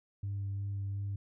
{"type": "tone with vibrato", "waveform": "sine", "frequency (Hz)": 99.4, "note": "G2", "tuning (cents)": 25, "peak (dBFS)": -32, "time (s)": [0.23, 1.16], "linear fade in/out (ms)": 5, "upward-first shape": "sine", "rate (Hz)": 2.8, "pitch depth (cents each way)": 12, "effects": ["tanh soft clip ceiling -31 dBFS"]}